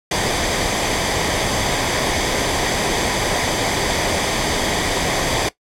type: noise with comb filter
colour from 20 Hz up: pink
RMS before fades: -19 dBFS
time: 0.11-5.49 s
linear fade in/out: 5 ms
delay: 0.73 ms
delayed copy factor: -0.5
effects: noise-tail reverb RT60 0.1 s tail -17 dB re dry + low-pass 8000 Hz 12 dB/octave